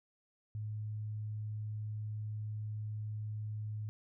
sine tone, 106.8 Hz, G#2, 49 cents sharp, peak -37 dBFS, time 0.55-3.89 s, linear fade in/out 0 ms, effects none

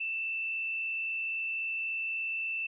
sine tone with frequency modulation, 2663 Hz, E7, 17 cents sharp, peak -31 dBFS, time 0-2.67 s, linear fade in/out 10 ms, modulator 63.7 Hz, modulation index 0.65, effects none

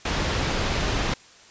pink low-pass noise, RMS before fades -25 dBFS, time 0.05-1.14 s, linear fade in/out 5 ms, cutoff 5400 Hz, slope 12 dB/octave, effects white hiss -50 dBFS RMS until 1.5 s + resampled to 16000 Hz

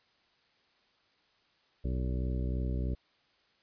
harmonic tone, 63.1 Hz, B1, 38 cents sharp, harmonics 1 / 2 / 3 / 4 / 5 / 6 / 7 / 9, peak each -31 / -37 / -41 / -43 / -45 / -47 / -48 / -50 dBFS, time 1.84-2.95 s, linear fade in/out 10 ms, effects white hiss -69 dBFS RMS until 3.62 s + resampled to 11025 Hz

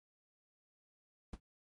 brown noise with exponential decay, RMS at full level -38 dBFS, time 1.33-1.4 s, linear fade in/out 5 ms, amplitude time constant 15 ms, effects MP3 48 kbps

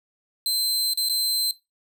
sawtooth tone with dropouts, 4100 Hz, C8, 36 cents flat, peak -19 dBFS, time 0.46-1.51 s, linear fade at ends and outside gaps 1 ms, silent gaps 0.935-0.974 / 1.087-1.096 s, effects noise-tail reverb RT60 0.2 s tail -17 dB re dry

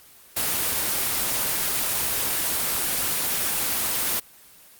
white noise, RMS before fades -24 dBFS, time 0.36-4.2 s, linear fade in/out 10 ms, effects white hiss -50 dBFS RMS until 4.79 s + Opus 24 kbps

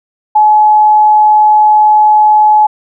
sine tone, 851 Hz, G#5, 42 cents sharp, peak -3 dBFS, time 0.35-2.67 s, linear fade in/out 10 ms, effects none

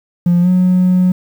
triangle tone with pitch glide, 174.6 to 182.54 Hz, F3 to F#3, 0 to -23 cents, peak -5 dBFS, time 0.26-1.12 s, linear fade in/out 5 ms, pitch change +77 cents, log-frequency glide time 0.41-0.49 s, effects tanh soft clip ceiling -4 dBFS + 7-bit

